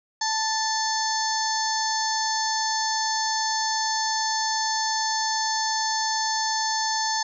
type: harmonic tone with a mistuned harmonic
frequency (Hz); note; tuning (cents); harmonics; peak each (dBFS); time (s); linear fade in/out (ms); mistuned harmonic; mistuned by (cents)
880; A5; 0; 1 / 2 / 4 / 5 / 6 / 7 / 8; -26 / -31 / -39 / -30 / -31 / -31 / -40; 0.21-7.23; 5; 7; +42
effects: none